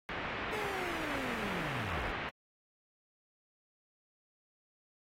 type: low-pass noise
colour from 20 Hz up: white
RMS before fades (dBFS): -39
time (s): 0.09-2.29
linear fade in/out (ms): 0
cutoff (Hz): 2400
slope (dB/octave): 24
type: linear sweep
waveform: 30% pulse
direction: down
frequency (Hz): 440 to 34.89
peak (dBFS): -37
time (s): 0.52-2.12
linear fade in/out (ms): 10
effects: AAC 48 kbps